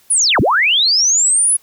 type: linear two-way sweep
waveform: sine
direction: down then up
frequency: 10510 to 59.8 to 10510 Hz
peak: -10 dBFS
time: 0.1-1.57 s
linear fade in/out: 10 ms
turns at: 0.4 s
effects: white hiss -52 dBFS RMS until 1.62 s